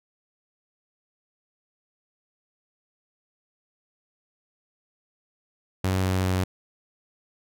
sawtooth tone with pitch steps, 94 / 93.4 / 92.81 Hz, F#2 / F#2 / F#2, +28 / +17 / +6 cents, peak -18 dBFS, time 5.84-6.44 s, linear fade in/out 5 ms, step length 200 ms, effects none

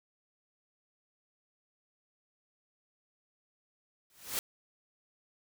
white noise with exponential growth, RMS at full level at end -30 dBFS, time 4.1-4.39 s, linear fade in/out 1 ms, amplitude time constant 62 ms, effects none

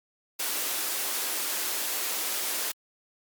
white high-pass noise, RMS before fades -30 dBFS, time 0.39-2.72 s, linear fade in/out 10 ms, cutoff 270 Hz, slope 24 dB/octave, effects Opus 48 kbps

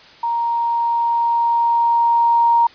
sine tone with level ramp, 935 Hz, A#5, 5 cents sharp, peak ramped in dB -17 to -10 dBFS, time 0.23-2.67 s, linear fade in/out 5 ms, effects white hiss -44 dBFS RMS until 2.74 s + resampled to 11025 Hz

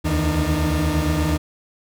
40% pulse tone cluster, 73.6 / 82.1 / 157.6 / 302.1 Hz, D2 / E2 / D#3 / D4, +4 / -6 / +23 / +49 cents, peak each -23 dBFS, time 0.04-1.38 s, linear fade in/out 20 ms, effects none

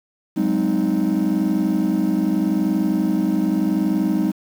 triangle chord, Ab dominant seventh, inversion third, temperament just, 186.89 / 207.7 / 259.6 / 311.5 Hz, Gb3 / Ab3 / C4 / Eb4, +18 / 0 / -13 / +2 cents, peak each -20 / -19 / -21 / -18 dBFS, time 0.36-4.32 s, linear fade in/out 20 ms, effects tanh soft clip ceiling -10 dBFS + 7-bit

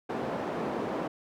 white band-pass noise, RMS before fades -33 dBFS, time 0.09-1.08 s, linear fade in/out 10 ms, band 190 to 620 Hz, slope 12 dB/octave, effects none

